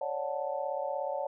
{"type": "chord", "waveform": "sine", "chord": "D major seventh", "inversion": "third", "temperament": "just", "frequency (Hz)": [550.6, 587.3, 734.2, 881], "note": ["C#5", "D5", "F#5", "A5"], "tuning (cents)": [-12, 0, -14, 2], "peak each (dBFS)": [-35, -36, -38, -38], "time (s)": [0.01, 1.27], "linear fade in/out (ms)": 5, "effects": []}